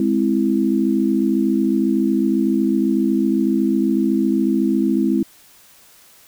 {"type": "chord", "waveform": "sine", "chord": "Ab augmented", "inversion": "none", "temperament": "equal", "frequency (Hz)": [207.7, 261.6, 329.6], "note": ["Ab3", "C4", "E4"], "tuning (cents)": [0, 0, 0], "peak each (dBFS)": -19, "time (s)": [0, 5.23], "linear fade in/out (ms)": 2, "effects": ["white hiss -49 dBFS RMS until 6.27 s"]}